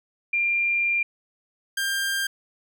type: tone pair in turn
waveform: sine / sawtooth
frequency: 2389 / 1594.5 Hz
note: D7 / G6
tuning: +29 / +29 cents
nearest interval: perfect fifth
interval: 700 cents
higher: first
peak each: -20 dBFS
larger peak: neither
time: 0.33-1.03 / 1.77-2.27 s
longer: first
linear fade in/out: 5 ms
effects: none